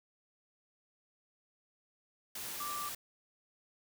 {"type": "tone in noise", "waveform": "sine", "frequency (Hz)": 1174.7, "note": "D6", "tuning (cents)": 0, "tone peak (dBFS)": -38, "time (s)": [2.6, 2.89], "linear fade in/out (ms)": 5, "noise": "white", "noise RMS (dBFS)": -42, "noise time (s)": [2.35, 2.95], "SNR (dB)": 1, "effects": []}